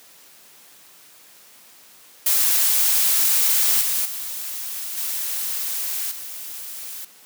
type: noise with level steps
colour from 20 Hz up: blue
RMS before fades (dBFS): -18 / -22 / -30 / -26 / -34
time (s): 2.26-7.05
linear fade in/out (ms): 5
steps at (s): 3.81 / 4.05 / 4.97 / 6.11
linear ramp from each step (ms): 5
effects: white hiss -49 dBFS RMS until 7.25 s + high-pass 150 Hz 12 dB/octave